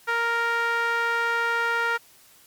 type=tone with band-pass filter; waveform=sawtooth; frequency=466 Hz; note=A#4; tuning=1 cent flat; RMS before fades=-24 dBFS; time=0.07-1.98 s; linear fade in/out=20 ms; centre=1500 Hz; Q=2.4; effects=white hiss -54 dBFS RMS until 2.46 s + MP3 96 kbps